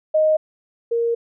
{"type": "tone pair in turn", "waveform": "sine", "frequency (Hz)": [622.3, 466.2], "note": ["D#5", "A#4"], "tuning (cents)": [0, 0], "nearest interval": "perfect fourth", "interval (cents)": 500, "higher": "first", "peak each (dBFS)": [-13, -17], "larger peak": "first", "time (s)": [[0.14, 0.37], [0.91, 1.15]], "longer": "second", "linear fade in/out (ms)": 10, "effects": []}